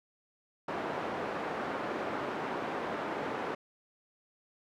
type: band-pass noise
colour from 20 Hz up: pink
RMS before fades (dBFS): -36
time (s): 0.68-3.55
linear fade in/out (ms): 5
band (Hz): 310 to 1400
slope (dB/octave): 12
effects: none